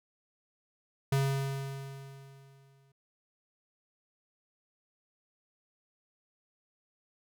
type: tone with exponential decay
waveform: square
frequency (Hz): 136.8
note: C#3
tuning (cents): -23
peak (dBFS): -25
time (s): 1.12-2.92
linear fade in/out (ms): 5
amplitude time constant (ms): 390
effects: none